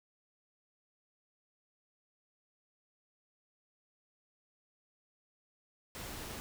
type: noise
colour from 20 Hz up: pink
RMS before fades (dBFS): -44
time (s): 5.95-6.4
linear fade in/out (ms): 0
effects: none